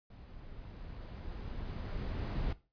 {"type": "noise with level ramp", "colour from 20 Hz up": "brown", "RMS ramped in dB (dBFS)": [-52, -34], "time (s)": [0.1, 2.53], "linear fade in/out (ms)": 5, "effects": ["noise-tail reverb RT60 0.3 s tail -17 dB re dry", "resampled to 11025 Hz"]}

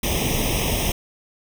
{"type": "noise with comb filter", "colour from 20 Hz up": "pink", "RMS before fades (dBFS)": -22, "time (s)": [0.03, 0.92], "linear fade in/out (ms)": 5, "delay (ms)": 0.34, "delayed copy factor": 0.95, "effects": []}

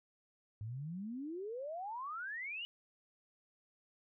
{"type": "exponential sweep", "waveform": "sine", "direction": "up", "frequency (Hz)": [101.8, 2974], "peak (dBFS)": -40, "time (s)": [0.61, 2.65], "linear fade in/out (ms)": 0, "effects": []}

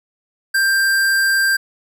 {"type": "tone", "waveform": "square", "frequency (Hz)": 1582, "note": "G6", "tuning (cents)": 15, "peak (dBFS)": -14, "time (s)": [0.54, 1.57], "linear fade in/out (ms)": 10, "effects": []}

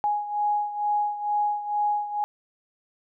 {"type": "beating tone pair", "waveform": "sine", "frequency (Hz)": [830.6, 832.8], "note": ["G#5", "G#5"], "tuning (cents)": [0, 5], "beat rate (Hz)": 2.2, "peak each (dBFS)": [-24, -29], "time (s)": [0.04, 2.24], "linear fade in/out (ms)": 0, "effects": []}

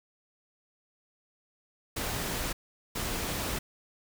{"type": "noise bursts at uneven times", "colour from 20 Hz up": "pink", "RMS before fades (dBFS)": -33, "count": 2, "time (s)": [[1.96, 2.53], [2.95, 3.59]], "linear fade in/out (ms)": 10, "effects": []}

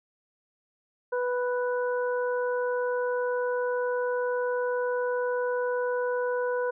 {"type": "harmonic tone", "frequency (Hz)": 493.9, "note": "B4", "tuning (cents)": 0, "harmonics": [1, 2, 3], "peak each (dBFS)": [-26, -34, -35], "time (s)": [1.12, 6.71], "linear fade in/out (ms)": 10, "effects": []}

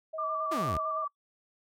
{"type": "tone with tremolo", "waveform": "sine", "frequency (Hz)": 636, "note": "D#5", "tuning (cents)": 38, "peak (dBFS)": -34, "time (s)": [0.13, 1.05], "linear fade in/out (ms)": 10, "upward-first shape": "triangle", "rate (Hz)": 11, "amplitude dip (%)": 45}
{"type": "tone with vibrato", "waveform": "sine", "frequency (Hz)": 1174.7, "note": "D6", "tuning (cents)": 0, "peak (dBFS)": -30, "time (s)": [0.18, 1.08], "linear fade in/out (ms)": 10, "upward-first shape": "square", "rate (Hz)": 8.9, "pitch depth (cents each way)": 31}
{"type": "exponential sweep", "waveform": "sawtooth", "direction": "down", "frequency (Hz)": [371.8, 64.6], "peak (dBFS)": -28, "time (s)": [0.51, 0.78], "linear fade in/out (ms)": 10}
{"effects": ["noise-tail reverb RT60 0.1 s tail -25 dB re dry"]}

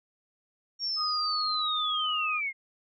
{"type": "linear sweep", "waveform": "sine", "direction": "down", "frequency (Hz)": [5588, 2093], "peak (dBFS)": -28, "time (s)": [0.79, 2.53], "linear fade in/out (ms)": 50}
{"type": "tone", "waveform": "sine", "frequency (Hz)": 1244.5, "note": "D#6", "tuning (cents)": 0, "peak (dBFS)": -30, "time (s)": [0.96, 2.41], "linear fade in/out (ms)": 50}
{"effects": []}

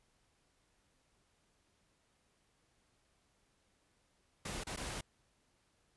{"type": "noise with dropouts", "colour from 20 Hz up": "pink", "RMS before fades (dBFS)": -42, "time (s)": [4.45, 5.01], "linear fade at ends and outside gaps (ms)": 5, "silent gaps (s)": [[4.637, 4.668], [4.763, 4.772]], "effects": ["pink hiss -75 dBFS RMS until 5.96 s", "resampled to 24000 Hz"]}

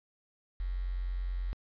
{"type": "tone with quantisation", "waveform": "sine", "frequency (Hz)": 44.88, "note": "F1", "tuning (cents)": 48, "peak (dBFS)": -31, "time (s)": [0.6, 1.53], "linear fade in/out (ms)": 0, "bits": 9, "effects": ["resampled to 11025 Hz"]}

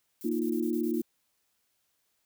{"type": "noise bursts", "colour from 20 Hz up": "violet", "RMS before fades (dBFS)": -47, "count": 8, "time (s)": [0.21, 1.017], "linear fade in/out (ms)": 0, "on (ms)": 79, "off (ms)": 25}
{"type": "chord", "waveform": "sine", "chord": "Bb suspended fourth", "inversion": "none", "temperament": "equal", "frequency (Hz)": [233.1, 311.1, 349.2], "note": ["Bb3", "Eb4", "F4"], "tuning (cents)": [0, 0, 0], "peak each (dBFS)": -31, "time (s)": [0.24, 1.02], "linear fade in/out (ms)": 10}
{"effects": ["white hiss -75 dBFS RMS until 2.25 s"]}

